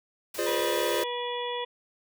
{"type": "noise", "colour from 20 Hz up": "white", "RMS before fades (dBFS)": -39, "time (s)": [0.34, 1.04], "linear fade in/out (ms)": 5}
{"type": "chord", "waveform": "square", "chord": "D half-diminished seventh", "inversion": "first", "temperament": "equal with one note detuned", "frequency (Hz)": [349.2, 415.3, 523.3, 601.4], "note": ["F4", "Ab4", "C5", "D5"], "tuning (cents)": [0, 0, 0, 41], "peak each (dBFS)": -33, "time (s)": [0.38, 1.04], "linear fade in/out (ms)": 10}
{"type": "harmonic tone", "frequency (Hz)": 485.7, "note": "B4", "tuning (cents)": -29, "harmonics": [1, 2, 4, 5, 6, 7], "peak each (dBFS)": [-33, -34, -41, -45, -43, -37], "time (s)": [0.46, 1.65], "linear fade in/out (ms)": 10}
{"effects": []}